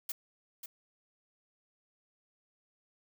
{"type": "noise with echo", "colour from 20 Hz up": "blue", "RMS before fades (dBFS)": -36, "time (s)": [0.09, 0.12], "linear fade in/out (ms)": 5, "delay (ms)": 540, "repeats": 1, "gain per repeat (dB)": -8, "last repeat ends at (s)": 0.66, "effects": []}